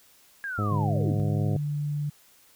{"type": "linear sweep", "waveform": "sine", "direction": "down", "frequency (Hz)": [1661.2, 82.41], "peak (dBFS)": -30, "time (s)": [0.44, 1.2], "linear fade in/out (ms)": 0}
{"type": "harmonic tone", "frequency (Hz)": 103.83, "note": "G#2", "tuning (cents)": 0, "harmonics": [1, 2, 3, 4, 5, 6, 7], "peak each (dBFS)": [-26, -32, -36, -38, -40, -42, -43], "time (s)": [0.58, 1.57], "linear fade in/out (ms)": 5}
{"type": "tone", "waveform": "sine", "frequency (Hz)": 146.83, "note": "D3", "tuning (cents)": 0, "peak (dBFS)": -26, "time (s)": [0.71, 2.1], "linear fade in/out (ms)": 10}
{"effects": ["white hiss -58 dBFS RMS until 2.55 s"]}